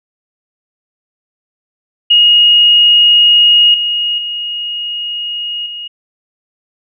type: tone with level steps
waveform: sine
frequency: 2872 Hz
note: F7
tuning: 48 cents sharp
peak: -4 / -12 / -17 / -22 dBFS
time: 2.1-5.88 s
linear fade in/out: 10 ms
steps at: 3.74 / 4.18 / 5.66 s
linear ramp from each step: 2 ms
effects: none